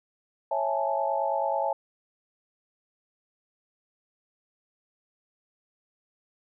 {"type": "chord", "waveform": "sine", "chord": "A major seventh", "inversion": "first", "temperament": "equal with one note detuned", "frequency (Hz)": [550.9, 659.3, 830.6, 880], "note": ["C#5", "E5", "G#5", "A5"], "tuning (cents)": [-11, 0, 0, 0], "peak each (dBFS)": -30, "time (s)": [0.51, 1.73], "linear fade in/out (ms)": 5, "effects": []}